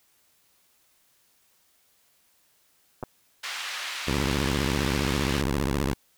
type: clicks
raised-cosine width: 1 ms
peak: -19 dBFS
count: 2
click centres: 3.028 / 3.036 s
type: band-pass noise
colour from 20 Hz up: white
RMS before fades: -34 dBFS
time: 3.43-5.42 s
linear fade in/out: 10 ms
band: 1200 to 3400 Hz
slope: 12 dB/octave
type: tone with vibrato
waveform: 10% pulse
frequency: 69 Hz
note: C#2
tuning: 7 cents flat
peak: -16 dBFS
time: 4.07-5.94 s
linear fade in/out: 10 ms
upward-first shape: sine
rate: 15 Hz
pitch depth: 240 cents each way
effects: white hiss -65 dBFS RMS until 6.17 s